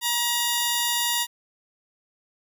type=tone pair together; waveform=10% pulse; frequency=952 / 3585 Hz; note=A#5 / A7; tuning=+36 / +32 cents; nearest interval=octave + major seventh; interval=2296 cents; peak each=-16 / -18 dBFS; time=0.01-1.27 s; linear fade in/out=50 ms; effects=none